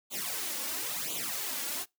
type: noise with flanger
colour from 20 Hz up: white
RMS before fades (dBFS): -35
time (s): 0.1-1.86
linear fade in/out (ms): 50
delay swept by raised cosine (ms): 0.28 to 3.58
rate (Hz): 0.97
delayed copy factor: +0.85
effects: noise-tail reverb RT60 0.2 s tail -25 dB re dry + high-pass 150 Hz 12 dB/octave